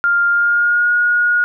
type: tone with pitch glide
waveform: sine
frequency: 1400 to 1441.9 Hz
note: F6 to F#6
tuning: +4 to -45 cents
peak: -11 dBFS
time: 0.04-1.44 s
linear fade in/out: 0 ms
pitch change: +51 cents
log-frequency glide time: 0.29-0.92 s
effects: none